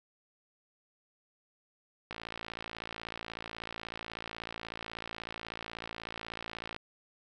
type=click train; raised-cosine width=0.3 ms; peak=-23 dBFS; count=263; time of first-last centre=2.11-6.764 s; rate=56.3 Hz; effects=none